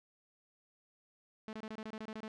sawtooth tone bursts, 218 Hz, A3, 16 cents flat, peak -38 dBFS, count 11, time 1.48-2.279 s, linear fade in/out 0 ms, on 49 ms, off 26 ms, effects low-pass 4000 Hz 12 dB/octave

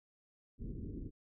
pink low-pass noise, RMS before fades -43 dBFS, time 0.58-1.11 s, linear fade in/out 50 ms, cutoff 390 Hz, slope 48 dB/octave, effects none

